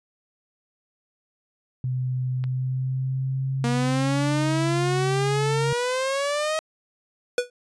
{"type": "tone with pitch glide", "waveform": "sine", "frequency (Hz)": [127.6, 138.35], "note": ["C3", "C#3"], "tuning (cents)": [-43, -3], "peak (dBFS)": -23, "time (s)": [1.84, 5.73], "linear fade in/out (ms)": 2, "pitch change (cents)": 140, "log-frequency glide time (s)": [2.34, 4.39]}
{"type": "click", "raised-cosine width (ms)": 0.3, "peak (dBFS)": -24, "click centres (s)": 2.44}
{"type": "exponential sweep", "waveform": "sawtooth", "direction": "up", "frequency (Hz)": [235.8, 636], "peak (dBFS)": -19, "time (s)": [3.64, 6.59], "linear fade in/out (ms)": 0}
{"type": "tone with exponential decay", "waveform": "square", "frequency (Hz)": 490.2, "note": "B4", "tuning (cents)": -13, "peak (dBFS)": -16, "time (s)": [7.38, 7.5], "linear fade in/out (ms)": 2, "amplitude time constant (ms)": 25}
{"effects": ["resampled to 22050 Hz"]}